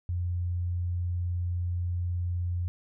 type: tone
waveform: sine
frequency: 88.1 Hz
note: F2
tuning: 16 cents sharp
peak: -27 dBFS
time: 0.09-2.68 s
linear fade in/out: 0 ms
effects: none

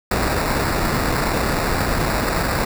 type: noise with sample-and-hold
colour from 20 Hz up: pink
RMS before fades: -20 dBFS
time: 0.11-2.65 s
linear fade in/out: 5 ms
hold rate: 3150 Hz
effects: none

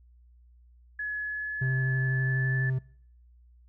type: tone with pitch glide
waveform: sine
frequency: 1697 to 1743.7 Hz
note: G#6 to A6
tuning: +37 to -16 cents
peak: -30 dBFS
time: 0.99-2.7 s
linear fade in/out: 5 ms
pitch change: +47 cents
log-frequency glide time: 1.17-2.57 s
type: tone with vibrato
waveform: triangle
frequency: 130.3 Hz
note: C3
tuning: 7 cents flat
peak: -23 dBFS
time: 1.61-2.79 s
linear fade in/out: 10 ms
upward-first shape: square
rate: 12 Hz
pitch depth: 10 cents each way
effects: noise-tail reverb RT60 0.6 s tail -24 dB re dry + added 60 Hz sine -54 dBFS peak until 3.68 s

